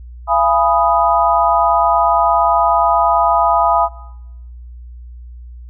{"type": "chord", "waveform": "sine", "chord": "F half-diminished seventh", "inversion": "none", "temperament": "equal with one note detuned", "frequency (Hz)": [681.7, 830.6, 987.8, 1244.5], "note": ["F5", "Ab5", "Cb6", "Eb6"], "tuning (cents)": [-42, 0, 0, 0], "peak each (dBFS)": -16, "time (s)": [0.27, 3.89], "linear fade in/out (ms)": 50, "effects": ["noise-tail reverb RT60 1.0 s tail -21 dB re dry", "added 60 Hz sine -31 dBFS peak until 5.69 s"]}